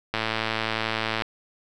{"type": "click train", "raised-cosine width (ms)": 0.3, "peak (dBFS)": -9, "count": 121, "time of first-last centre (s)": [0.14, 1.221], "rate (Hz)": 111, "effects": []}